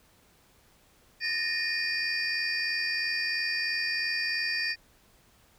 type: tone cluster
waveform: sine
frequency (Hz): 1772 / 1855 / 2451 / 4661 / 5320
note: A6 / A#6 / D#7 / D8 / E8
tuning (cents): +12 / -9 / -27 / -14 / +15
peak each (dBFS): -36 / -31 / -32 / -32 / -37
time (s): 1.2-4.76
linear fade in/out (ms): 50
effects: tanh soft clip ceiling -20 dBFS + pink hiss -62 dBFS RMS until 5.58 s